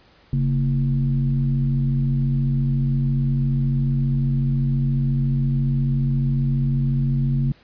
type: tone with frequency modulation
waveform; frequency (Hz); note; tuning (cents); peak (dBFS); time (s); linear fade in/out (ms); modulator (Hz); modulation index
sine; 137.4; C#3; -15; -17; 0.33-7.52; 2; 94.4; 0.73
effects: pink hiss -54 dBFS RMS until 7.63 s + resampled to 11025 Hz

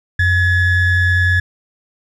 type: ring-modulated tone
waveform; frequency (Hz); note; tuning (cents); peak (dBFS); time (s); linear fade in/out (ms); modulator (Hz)
triangle; 893; A5; +25; -6; 0.19-1.4; 5; 802
effects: none

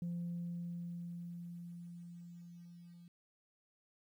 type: tone with level ramp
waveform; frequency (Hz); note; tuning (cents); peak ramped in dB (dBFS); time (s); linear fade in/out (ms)
sine; 172.7; F3; -19; -35 to -54; 0.02-3.08; 2
effects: tanh soft clip ceiling -35 dBFS + 12-bit

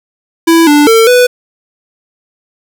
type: tone with pitch steps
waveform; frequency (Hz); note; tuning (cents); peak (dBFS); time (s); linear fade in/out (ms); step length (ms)
square; 331.1 / 293.6 / 450.2 / 494.8; E4 / D4 / A4 / B4; +8 / 0 / +40 / +3; -4; 0.47-1.27; 10; 200
effects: 7-bit

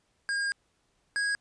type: tone pair in turn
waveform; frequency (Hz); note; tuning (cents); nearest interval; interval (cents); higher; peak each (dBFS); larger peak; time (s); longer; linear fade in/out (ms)
square; 1619 / 1647.3; G#6 / G#6; -45 / -15; unison; 30; second; -28 / -27; second; 0.29-0.52 / 1.16-1.35; first; 0
effects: pink hiss -72 dBFS RMS until 1.4 s + resampled to 22050 Hz

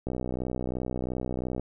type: click train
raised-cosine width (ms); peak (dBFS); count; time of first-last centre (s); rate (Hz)
2; -18; 97; 0.07-1.596; 62.9
effects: none

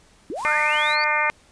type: linear sweep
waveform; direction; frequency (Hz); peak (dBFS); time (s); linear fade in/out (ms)
sine; up; 256.3 to 4662; -27; 0.3-1.04; 0
type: noise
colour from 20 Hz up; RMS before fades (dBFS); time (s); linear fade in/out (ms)
white; -40; 0.35-0.97; 50
type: harmonic tone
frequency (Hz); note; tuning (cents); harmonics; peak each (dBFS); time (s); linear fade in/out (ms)
301.2; D4; +44; 2 / 3 / 4 / 5 / 6 / 7 / 8; -30 / -25 / -26 / -28 / -27 / -23 / -27; 0.45-1.3; 0
effects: pink hiss -55 dBFS RMS until 1.51 s + resampled to 22050 Hz

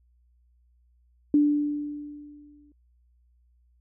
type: tone with exponential decay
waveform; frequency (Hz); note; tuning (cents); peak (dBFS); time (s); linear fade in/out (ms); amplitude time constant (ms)
sine; 293.7; D4; 0; -15; 1.34-2.72; 2; 300
effects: added 60 Hz sine -60 dBFS peak until 3.8 s

